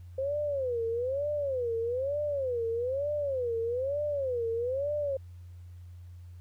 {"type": "tone with vibrato", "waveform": "sine", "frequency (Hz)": 520, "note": "C5", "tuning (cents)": -11, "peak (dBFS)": -28, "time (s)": [0.18, 5.17], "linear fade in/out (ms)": 5, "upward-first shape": "sine", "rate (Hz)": 1.1, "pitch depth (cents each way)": 230, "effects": ["added 88 Hz sine -44 dBFS peak until 6.4 s", "pink hiss -69 dBFS RMS until 6.4 s"]}